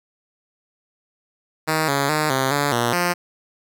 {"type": "tone with pitch steps", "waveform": "5% pulse", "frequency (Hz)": [157.4, 139.8, 153.3, 132.7, 143.7, 119.3, 176.1], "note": ["D#3", "C#3", "D#3", "C3", "D3", "A#2", "F3"], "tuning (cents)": [20, 15, -25, 25, -37, 41, 15], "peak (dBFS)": -7, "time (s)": [1.67, 3.14], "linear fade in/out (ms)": 20, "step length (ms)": 210, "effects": []}